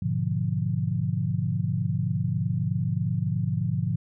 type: chord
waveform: sine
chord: G# diminished seventh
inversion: none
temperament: equal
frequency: 103.83 / 123.47 / 146.83 / 174.61 Hz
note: G#2 / B2 / D3 / F3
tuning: 0 / 0 / 0 / 0 cents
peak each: -29 dBFS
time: 0.02-3.96 s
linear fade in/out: 5 ms
effects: none